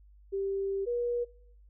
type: tone pair in turn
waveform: sine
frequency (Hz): 392 / 480.6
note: G4 / B4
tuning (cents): 0 / -47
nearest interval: major third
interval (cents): 353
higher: second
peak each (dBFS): -29 / -28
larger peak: second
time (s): 0.32-0.86 / 0.86-1.25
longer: first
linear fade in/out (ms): 20
effects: noise-tail reverb RT60 0.7 s tail -23 dB re dry + added 50 Hz sine -54 dBFS peak until 1.69 s

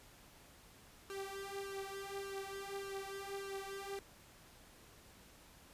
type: tone with flanger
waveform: sawtooth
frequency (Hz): 393.1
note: G4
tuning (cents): +5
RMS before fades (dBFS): -45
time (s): 1.1-3.99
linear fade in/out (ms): 0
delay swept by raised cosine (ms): 1.8 to 4.5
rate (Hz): 1.7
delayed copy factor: +0.85
effects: pink hiss -61 dBFS RMS until 5.73 s + resampled to 32000 Hz

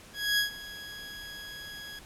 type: tone with ADSR envelope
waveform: 20% pulse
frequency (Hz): 1662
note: G#6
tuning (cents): +1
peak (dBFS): -18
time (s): 0.13-1.99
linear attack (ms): 250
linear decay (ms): 120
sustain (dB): -18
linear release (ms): 3
effects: pink hiss -51 dBFS RMS until 2.05 s + low-pass 12000 Hz 12 dB/octave

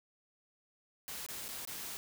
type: noise with dropouts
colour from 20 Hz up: white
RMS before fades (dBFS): -43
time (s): 1.08-1.97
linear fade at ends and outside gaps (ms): 0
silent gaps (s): 1.264-1.287 / 1.482-1.488 / 1.651-1.674
effects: none

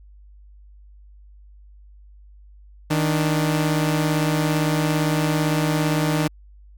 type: tone pair together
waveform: sawtooth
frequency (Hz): 156.3 / 294.9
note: D#3 / D4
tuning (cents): +8 / +7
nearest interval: major seventh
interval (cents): 1099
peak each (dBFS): -16 / -20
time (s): 2.9-6.28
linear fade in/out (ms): 10
effects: added 50 Hz sine -44 dBFS peak until 6.77 s

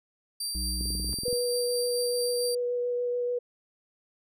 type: tone with tremolo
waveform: 25% pulse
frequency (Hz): 4693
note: D8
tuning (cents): -2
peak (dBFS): -25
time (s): 0.4-2.55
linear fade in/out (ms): 5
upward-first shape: triangle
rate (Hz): 4.5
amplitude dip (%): 30
type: harmonic tone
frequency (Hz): 61.74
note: B1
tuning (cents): 0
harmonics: 1 / 3 / 5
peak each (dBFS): -31 / -41 / -45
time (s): 0.55-1.13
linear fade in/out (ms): 0
type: click train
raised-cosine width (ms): 3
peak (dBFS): -26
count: 12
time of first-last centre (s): 0.81-1.329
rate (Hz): 21.2
type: tone with vibrato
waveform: sine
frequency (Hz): 488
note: B4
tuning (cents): -21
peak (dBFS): -26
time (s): 1.25-3.39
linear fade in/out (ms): 10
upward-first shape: sine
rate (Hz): 6.9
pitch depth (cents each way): 9
effects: none

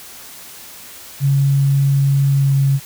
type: tone with pitch glide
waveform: sine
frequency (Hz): 138.59 to 137.39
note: C#3 to C#3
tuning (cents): 0 to -15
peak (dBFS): -11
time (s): 1.2-2.8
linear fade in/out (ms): 50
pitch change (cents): -15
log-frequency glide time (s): 2.31-2.53
effects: white hiss -37 dBFS RMS until 2.85 s

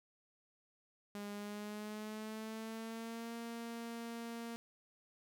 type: tone with pitch glide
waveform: sawtooth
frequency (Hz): 204.5 to 232.2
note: G#3 to A#3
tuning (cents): -26 to -7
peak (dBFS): -39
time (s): 1.15-4.56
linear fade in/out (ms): 0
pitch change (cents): +219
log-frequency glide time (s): 1.32-3.34
effects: none

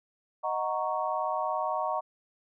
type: chord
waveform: sine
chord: D# minor seventh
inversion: none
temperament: equal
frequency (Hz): 622.3 / 740 / 932.3 / 1108.7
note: D#5 / F#5 / A#5 / C#6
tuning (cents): 0 / 0 / 0 / 0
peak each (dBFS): -33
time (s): 0.43-2.01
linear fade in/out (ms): 20
effects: none

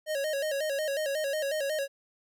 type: tone with vibrato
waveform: square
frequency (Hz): 585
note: D5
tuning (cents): -7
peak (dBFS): -29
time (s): 0.06-1.88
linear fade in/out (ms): 50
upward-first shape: square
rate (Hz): 5.5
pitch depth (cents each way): 97
effects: none

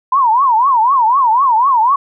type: tone with vibrato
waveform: sine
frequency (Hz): 990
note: B5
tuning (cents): +4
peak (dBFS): -8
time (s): 0.12-1.96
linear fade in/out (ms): 5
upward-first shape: triangle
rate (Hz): 4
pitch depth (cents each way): 260
effects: none

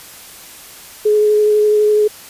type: tone with vibrato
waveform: sine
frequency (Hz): 422.3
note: G#4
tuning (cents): +29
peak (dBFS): -9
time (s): 1.05-2.08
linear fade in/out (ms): 10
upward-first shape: sine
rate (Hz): 12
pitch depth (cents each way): 11
effects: white hiss -37 dBFS RMS until 2.29 s + resampled to 32000 Hz

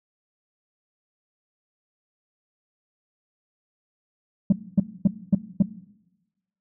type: tone bursts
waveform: sine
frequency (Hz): 194.5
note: G3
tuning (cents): -13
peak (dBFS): -10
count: 5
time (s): 4.5-5.625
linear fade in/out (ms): 5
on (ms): 25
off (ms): 250
effects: noise-tail reverb RT60 1.0 s tail -18 dB re dry + tanh soft clip ceiling -11 dBFS

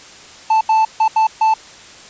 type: tone bursts at uneven times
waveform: triangle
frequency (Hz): 880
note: A5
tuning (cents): 0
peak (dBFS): -8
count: 5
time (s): 0.5-0.61 / 0.69-0.85 / 1-1.08 / 1.16-1.27 / 1.41-1.54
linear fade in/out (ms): 5
effects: white hiss -39 dBFS RMS until 2.09 s + resampled to 16000 Hz

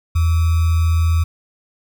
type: tone with sample-and-hold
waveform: sine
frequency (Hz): 82.41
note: E2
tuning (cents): 0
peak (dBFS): -12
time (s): 0.15-1.24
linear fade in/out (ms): 10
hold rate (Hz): 1225
effects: none

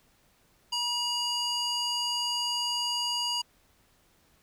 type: tone with band-pass filter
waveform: square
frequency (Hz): 960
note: B5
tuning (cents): -49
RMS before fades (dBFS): -30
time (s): 0.72-3.42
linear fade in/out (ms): 10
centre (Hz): 4200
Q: 2
effects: pink hiss -65 dBFS RMS until 4.42 s

